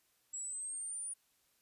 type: exponential sweep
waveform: sine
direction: up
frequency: 7650 to 9550 Hz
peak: -39 dBFS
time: 0.33-1.14 s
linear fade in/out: 10 ms
effects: white hiss -74 dBFS RMS until 1.61 s + resampled to 32000 Hz